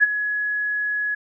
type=tone with ADSR envelope; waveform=sine; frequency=1685 Hz; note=G#6; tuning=25 cents sharp; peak=-9 dBFS; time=0-1.15 s; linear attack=31 ms; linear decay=24 ms; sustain=-12 dB; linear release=9 ms; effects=none